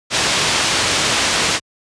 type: low-pass noise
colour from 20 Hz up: white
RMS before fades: -17 dBFS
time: 0.1-1.6 s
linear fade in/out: 50 ms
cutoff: 5300 Hz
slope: 12 dB/octave
effects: high-pass 60 Hz 12 dB/octave + resampled to 22050 Hz